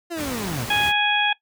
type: linear sweep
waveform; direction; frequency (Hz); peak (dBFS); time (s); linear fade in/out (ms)
30% pulse; down; 350.9 to 99.8; -24; 0.1-0.66; 20
type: noise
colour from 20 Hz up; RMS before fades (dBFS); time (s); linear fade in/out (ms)
pink; -31; 0.15-0.93; 50
type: harmonic tone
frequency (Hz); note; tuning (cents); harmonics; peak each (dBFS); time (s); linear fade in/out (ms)
830.6; G#5; 0; 1 / 2 / 3 / 4; -23 / -23 / -23 / -23; 0.7-1.33; 5
effects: noise-tail reverb RT60 0.1 s tail -19 dB re dry + high-pass 60 Hz 12 dB/octave